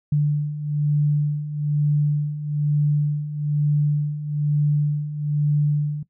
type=beating tone pair; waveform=sine; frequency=146.83 / 147.93 Hz; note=D3 / D3; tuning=0 / +13 cents; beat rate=1.1 Hz; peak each=-24 / -19 dBFS; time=0.12-6.03 s; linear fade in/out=5 ms; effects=noise-tail reverb RT60 0.1 s tail -18 dB re dry